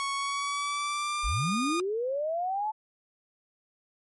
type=tone with pitch glide; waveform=sawtooth; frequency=1108.7 to 1223.1 Hz; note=C#6 to D#6; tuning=0 to -30 cents; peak=-25 dBFS; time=0-1.8 s; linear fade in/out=0 ms; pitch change=+170 cents; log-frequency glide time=0.15-1.56 s
type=linear sweep; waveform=sine; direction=up; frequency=33.63 to 880 Hz; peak=-27 dBFS; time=1.23-2.72 s; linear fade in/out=20 ms
effects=MP3 48 kbps